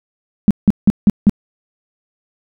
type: tone bursts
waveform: sine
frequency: 205.5 Hz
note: G#3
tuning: 18 cents flat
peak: -4 dBFS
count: 5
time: 0.48-1.295 s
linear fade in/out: 0 ms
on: 27 ms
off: 170 ms
effects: none